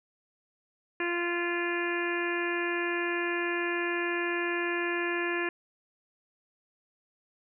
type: harmonic tone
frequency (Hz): 346.6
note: F4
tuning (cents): -13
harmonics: 1 / 2 / 3 / 4 / 5 / 6 / 7 / 8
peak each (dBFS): -31 / -41 / -38 / -42 / -33 / -41 / -37 / -42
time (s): 1-5.49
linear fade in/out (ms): 2
effects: none